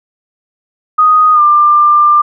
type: tone with pitch glide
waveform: sine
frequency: 1244.5 to 1191.7 Hz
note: D#6 to D6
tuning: 0 to +25 cents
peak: -4 dBFS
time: 0.98-2.22 s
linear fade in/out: 10 ms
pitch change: -75 cents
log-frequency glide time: 1.33-1.41 s
effects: none